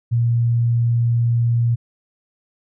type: tone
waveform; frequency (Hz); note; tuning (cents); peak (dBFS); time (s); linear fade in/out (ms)
sine; 117.9; A#2; +20; -14; 0.11-1.76; 20
effects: none